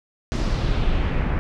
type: noise with low-pass filter sweep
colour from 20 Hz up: brown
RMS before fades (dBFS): -21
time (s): 0.32-1.39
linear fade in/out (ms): 0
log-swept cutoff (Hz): 6100 to 1900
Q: 1.7
effects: none